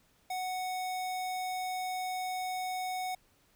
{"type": "tone", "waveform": "square", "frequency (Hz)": 740, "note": "F#5", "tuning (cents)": 0, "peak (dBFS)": -34, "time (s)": [0.3, 3.15], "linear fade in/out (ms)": 5, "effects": ["pink hiss -68 dBFS RMS until 3.55 s"]}